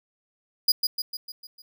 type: tone with echo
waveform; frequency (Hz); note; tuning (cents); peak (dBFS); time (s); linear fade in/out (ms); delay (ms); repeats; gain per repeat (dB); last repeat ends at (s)
45% pulse; 4900; D#8; -27; -15; 0.68-0.72; 5; 150; 6; -5; 1.62
effects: none